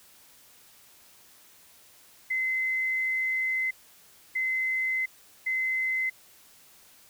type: tone bursts at uneven times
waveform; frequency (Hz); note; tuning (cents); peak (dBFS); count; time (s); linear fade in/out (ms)
sine; 2053; C7; -33; -25; 3; 2.3-3.71 / 4.35-5.06 / 5.46-6.1; 10
effects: white hiss -56 dBFS RMS until 7.09 s